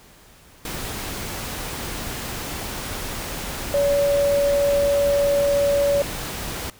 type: tone in noise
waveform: sine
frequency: 568 Hz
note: C#5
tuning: 42 cents sharp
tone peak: -16 dBFS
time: 3.74-6.02 s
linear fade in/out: 2 ms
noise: pink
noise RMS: -30 dBFS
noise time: 0.65-6.7 s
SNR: +11 dB
effects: pink hiss -50 dBFS RMS until 6.79 s